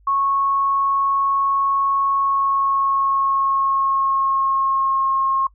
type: tone with pitch glide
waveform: sine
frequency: 1100 to 1076.7 Hz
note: C#6 to C6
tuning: -14 to +49 cents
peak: -16 dBFS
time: 0.07-5.47 s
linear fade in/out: 5 ms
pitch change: -37 cents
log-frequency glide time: 2.21-5.09 s
effects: noise-tail reverb RT60 0.1 s tail -22 dB re dry + added 50 Hz sine -50 dBFS peak until 5.54 s